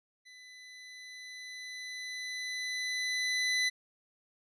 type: tone with level ramp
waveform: 25% pulse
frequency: 2002 Hz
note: B6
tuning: 23 cents sharp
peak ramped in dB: -48 to -23 dBFS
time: 0.25-3.7 s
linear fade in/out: 20 ms
effects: resampled to 22050 Hz